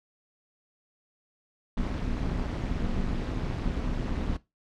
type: noise with amplitude modulation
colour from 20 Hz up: brown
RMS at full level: -26 dBFS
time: 1.77-4.37 s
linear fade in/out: 5 ms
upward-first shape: sine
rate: 211 Hz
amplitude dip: 85%
effects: noise-tail reverb RT60 0.2 s tail -17 dB re dry + low-pass 5000 Hz 12 dB/octave